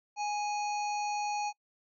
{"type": "harmonic tone with a mistuned harmonic", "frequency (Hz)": 830.6, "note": "G#5", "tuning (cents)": 0, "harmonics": [1, 3, 5, 7, 8], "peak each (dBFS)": [-31, -41, -45, -48, -49], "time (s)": [0.16, 1.53], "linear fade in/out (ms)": 50, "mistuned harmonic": 5, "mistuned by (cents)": 81, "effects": ["noise-tail reverb RT60 0.1 s tail -23 dB re dry"]}